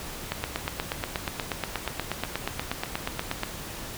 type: two click trains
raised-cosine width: 0.3 ms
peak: -11 / -23 dBFS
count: 27 / 4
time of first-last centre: 0.32-3.434 / 1.03-2.859 s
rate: 8.35 / 1.64 Hz
effects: pink hiss -38 dBFS RMS until 3.97 s